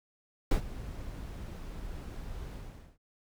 brown noise with ADSR envelope, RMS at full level -23 dBFS, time 0.51-2.98 s, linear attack 4 ms, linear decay 93 ms, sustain -18 dB, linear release 440 ms, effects none

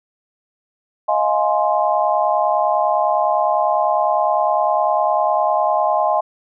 sine chord, F minor seventh, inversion third, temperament just, 628.6 / 698.5 / 838.1 / 1047.7 Hz, Eb5 / F5 / Ab5 / C6, +18 / 0 / +16 / +2 cents, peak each -19 / -20 / -19 / -21 dBFS, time 1.08-6.21 s, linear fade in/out 10 ms, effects none

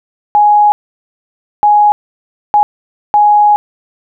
sine tone bursts at uneven times, 833 Hz, G#5, 5 cents sharp, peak -4 dBFS, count 4, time 0.35-0.72 / 1.63-1.92 / 2.54-2.63 / 3.14-3.56 s, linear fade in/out 0 ms, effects none

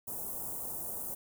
white band-stop noise, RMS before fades -39 dBFS, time 0.07-1.15 s, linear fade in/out 10 ms, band 910 to 9000 Hz, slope 24 dB/octave, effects none

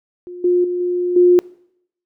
sine tone with level steps, 356 Hz, F4, 33 cents sharp, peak -29 / -11 / -18 / -16 / -7 dBFS, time 0.27-1.39 s, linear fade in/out 0 ms, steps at 0.44 / 0.64 / 0.8 / 1.16 s, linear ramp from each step 5 ms, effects noise-tail reverb RT60 0.7 s tail -23 dB re dry

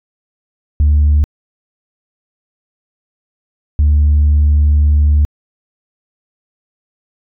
sine tone pair in turn, 74 / 74 Hz, D2 / D2, +14 / +14 cents, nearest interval unison, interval 0 cents, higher neither, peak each -5 dBFS, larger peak neither, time 0.8-1.24 / 3.79-5.25 s, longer second, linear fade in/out 0 ms, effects tanh soft clip ceiling -5 dBFS

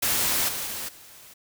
white noise with level steps, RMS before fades -24 / -31 / -33 / -48 dBFS, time 0.02-1.34 s, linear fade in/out 10 ms, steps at 0.48 / 0.66 / 0.88 s, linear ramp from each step 10 ms, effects none

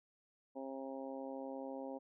harmonic tone, 134.4 Hz, C3, 47 cents sharp, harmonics 2 / 3 / 4 / 5 / 6 / 7, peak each -46 / -52 / -46 / -54 / -52 / -56 dBFS, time 0.55-1.99 s, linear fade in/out 20 ms, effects none

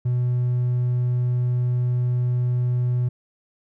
triangle tone, 123.47 Hz, B2, in tune, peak -16 dBFS, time 0.05-3.09 s, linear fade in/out 10 ms, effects tanh soft clip ceiling -13 dBFS

